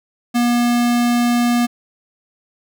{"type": "tone", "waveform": "square", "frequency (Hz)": 240, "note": "B3", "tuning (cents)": -49, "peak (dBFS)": -14, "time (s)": [0.34, 1.67], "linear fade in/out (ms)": 20, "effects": []}